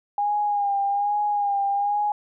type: tone with vibrato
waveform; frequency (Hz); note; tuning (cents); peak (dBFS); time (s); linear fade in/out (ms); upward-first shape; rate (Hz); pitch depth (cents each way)
sine; 814; G#5; -35; -20; 0.18-2.12; 2; sine; 1.2; 37
effects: none